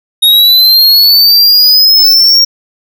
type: linear sweep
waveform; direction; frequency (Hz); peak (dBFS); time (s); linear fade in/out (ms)
square; up; 3729 to 5588; -3; 0.22-2.45; 10
effects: none